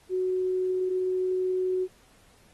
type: tone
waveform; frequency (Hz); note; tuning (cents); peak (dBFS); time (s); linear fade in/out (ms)
sine; 370; F#4; 0; -24; 0.09-1.88; 50
effects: pink hiss -60 dBFS RMS until 2.53 s + AAC 32 kbps